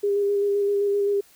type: tone with vibrato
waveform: sine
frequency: 404.1 Hz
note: G#4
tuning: 47 cents flat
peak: -19 dBFS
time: 0.03-1.21 s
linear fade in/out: 10 ms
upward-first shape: square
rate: 7.7 Hz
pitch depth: 14 cents each way
effects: white hiss -55 dBFS RMS until 1.35 s